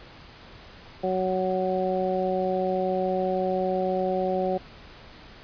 harmonic tone, 186 Hz, F#3, 9 cents sharp, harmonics 1 / 2 / 3 / 4, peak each -31 / -28 / -27 / -29 dBFS, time 1.03-4.58 s, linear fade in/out 10 ms, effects pink hiss -47 dBFS RMS until 5.43 s + resampled to 11025 Hz

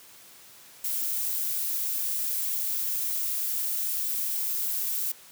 violet noise, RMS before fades -29 dBFS, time 0.84-5.12 s, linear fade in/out 5 ms, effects white hiss -51 dBFS RMS until 5.31 s + high-pass 80 Hz 12 dB/octave

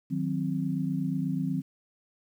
sine chord, C diminished, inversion first, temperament equal with one note detuned, 155.56 / 183.83 / 261.6 Hz, Eb3 / Gb3 / C4, 0 / -11 / 0 cents, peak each -31 dBFS, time 0.1-1.62 s, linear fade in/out 20 ms, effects 10-bit

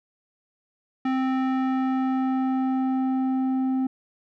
square tone with low-pass filter sweep, 261.6 Hz, C4, in tune, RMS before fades -24 dBFS, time 1.05-3.87 s, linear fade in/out 5 ms, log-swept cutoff 2000 to 540 Hz, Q 0.94, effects none

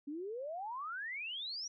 sine exponential sweep, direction up, 276.3 to 5870 Hz, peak -39 dBFS, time 0.07-1.68 s, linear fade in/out 10 ms, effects none

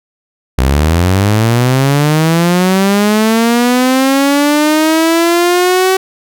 sawtooth linear sweep, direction up, 61.74 to 380.4 Hz, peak -4 dBFS, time 0.58-5.97 s, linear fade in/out 5 ms, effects none

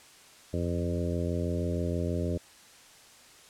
harmonic tone with a mistuned harmonic, 86.3 Hz, F2, 20 cents flat, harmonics 1 / 2 / 3 / 4 / 5 / 6 / 7, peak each -31 / -34 / -36 / -37 / -38 / -39 / -39 dBFS, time 0.53-2.38 s, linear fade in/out 10 ms, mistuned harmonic 1, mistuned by +27 cents, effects white hiss -54 dBFS RMS until 3.49 s + low-pass 9000 Hz 12 dB/octave

